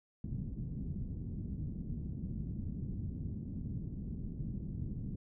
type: low-pass noise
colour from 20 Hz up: white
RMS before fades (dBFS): -40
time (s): 0.24-5.16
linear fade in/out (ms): 5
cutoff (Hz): 210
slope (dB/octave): 24
effects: none